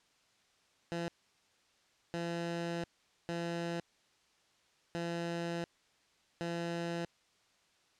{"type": "tone bursts at uneven times", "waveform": "15% pulse", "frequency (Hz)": 170, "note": "F3", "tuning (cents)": -46, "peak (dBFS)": -29, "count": 5, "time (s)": [[0.92, 1.08], [2.14, 2.84], [3.29, 3.8], [4.95, 5.64], [6.41, 7.05]], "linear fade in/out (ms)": 0, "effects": ["white hiss -70 dBFS RMS until 7.99 s", "low-pass 6000 Hz 12 dB/octave"]}